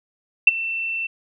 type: tone with ADSR envelope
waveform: sine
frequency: 2684 Hz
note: E7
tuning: 31 cents sharp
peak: -4 dBFS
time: 0.47-1.07 s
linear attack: 5 ms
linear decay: 24 ms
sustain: -19 dB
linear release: 8 ms
effects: none